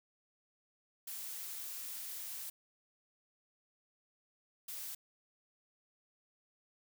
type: noise bursts at uneven times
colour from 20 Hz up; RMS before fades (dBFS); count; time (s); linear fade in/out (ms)
blue; -44; 2; 1.07-2.5 / 4.68-4.95; 5
effects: none

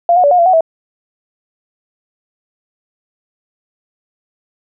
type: tone with pitch steps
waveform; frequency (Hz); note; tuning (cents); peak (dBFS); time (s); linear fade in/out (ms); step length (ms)
sine; 690 / 725 / 574 / 717 / 682 / 744 / 651; F5 / F#5 / D5 / F5 / F5 / F#5 / E5; -21 / -35 / -40 / +45 / -41 / +9 / -22; -6; 0.09-0.608; 2; 74
effects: none

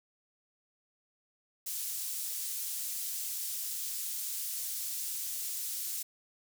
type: high-pass noise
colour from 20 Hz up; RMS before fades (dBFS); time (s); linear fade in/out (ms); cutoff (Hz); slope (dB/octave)
pink; -37; 1.66-6.03; 10; 7500; 12
effects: none

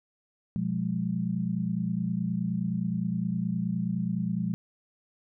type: chord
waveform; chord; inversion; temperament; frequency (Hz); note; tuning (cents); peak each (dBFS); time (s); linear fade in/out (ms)
sine; F diminished; second; equal with one note detuned; 123.47 / 178.08 / 207.7; Cb3 / F3 / Ab3; 0 / +34 / 0; -34 / -29 / -31; 0.56-4.54; 0
effects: none

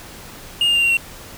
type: tone with pitch steps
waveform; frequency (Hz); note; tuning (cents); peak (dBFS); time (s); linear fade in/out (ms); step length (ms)
triangle; 2841 / 2813 / 2786 / 2759 / 2732; F7 / F7 / F7 / F7 / F7; +29 / +12 / -5 / -22 / -39; -12; 0.61-0.97; 2; 72
effects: pink hiss -38 dBFS RMS until 1.37 s

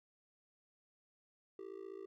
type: tone with amplitude modulation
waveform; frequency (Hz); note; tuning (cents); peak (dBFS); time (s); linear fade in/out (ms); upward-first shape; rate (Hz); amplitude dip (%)
triangle; 390; G4; -9; -40; 1.59-2.06; 2; sine; 55.2; 95
effects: none

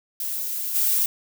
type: noise with level steps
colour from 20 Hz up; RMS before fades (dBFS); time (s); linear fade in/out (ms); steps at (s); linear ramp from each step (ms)
violet; -28 / -21; 0.2-1.06; 2; 0.74; 20
effects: none

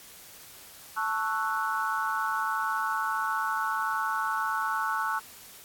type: chord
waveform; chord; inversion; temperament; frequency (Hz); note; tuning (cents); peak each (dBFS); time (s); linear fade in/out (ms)
sine; F# minor seventh; first; equal; 880 / 1108.7 / 1318.5 / 1480; A5 / C#6 / E6 / F#6; 0 / 0 / 0 / 0; -32; 0.96-5.2; 20
effects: white hiss -49 dBFS RMS until 5.64 s + AAC 64 kbps

